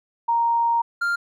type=tone pair in turn; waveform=sine / triangle; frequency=932.3 / 1396.9 Hz; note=A#5 / F6; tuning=0 / 0 cents; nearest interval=perfect fifth; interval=700 cents; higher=second; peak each=-17 / -18 dBFS; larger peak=first; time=0.28-0.82 / 1.01-1.16 s; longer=first; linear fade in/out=10 ms; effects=none